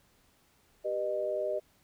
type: chord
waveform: sine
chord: G augmented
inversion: none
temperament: just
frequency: 392 / 490 / 612.5 Hz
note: G4 / B4 / D#5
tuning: 0 / -14 / -27 cents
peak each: -36 / -37 / -31 dBFS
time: 0.84-1.6 s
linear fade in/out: 20 ms
effects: pink hiss -67 dBFS RMS until 1.83 s